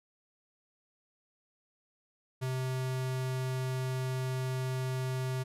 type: tone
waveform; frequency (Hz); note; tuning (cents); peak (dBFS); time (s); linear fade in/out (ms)
square; 129.6; C3; -16; -32; 2.41-5.44; 20
effects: resampled to 32000 Hz